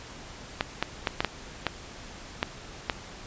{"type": "clicks", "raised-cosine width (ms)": 0.3, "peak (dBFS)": -8, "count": 8, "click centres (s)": [0.609, 0.826, 1.072, 1.205, 1.247, 1.667, 2.429, 2.898], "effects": ["pink hiss -44 dBFS RMS until 3.26 s", "resampled to 16000 Hz"]}